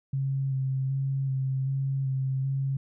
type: tone with vibrato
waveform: sine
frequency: 134.4 Hz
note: C3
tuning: 47 cents sharp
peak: -25 dBFS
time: 0.13-2.77 s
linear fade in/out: 5 ms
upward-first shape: square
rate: 1.3 Hz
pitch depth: 18 cents each way
effects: none